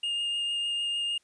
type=tone with vibrato; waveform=triangle; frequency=2829 Hz; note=F7; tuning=22 cents sharp; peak=-26 dBFS; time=0.03-1.18 s; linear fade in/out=5 ms; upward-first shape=triangle; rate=6.6 Hz; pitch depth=10 cents each way; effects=white hiss -69 dBFS RMS until 1.23 s + resampled to 22050 Hz